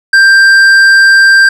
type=tone with tanh clipping; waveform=triangle; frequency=1580 Hz; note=G6; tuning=13 cents sharp; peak=-3 dBFS; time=0.13-1.49 s; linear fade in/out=5 ms; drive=13 dB; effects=none